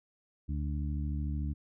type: harmonic tone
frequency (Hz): 73.42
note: D2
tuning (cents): 0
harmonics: 1 / 2 / 3 / 4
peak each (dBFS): -32 / -38 / -42 / -44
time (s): 0.48-1.54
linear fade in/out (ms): 20
effects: none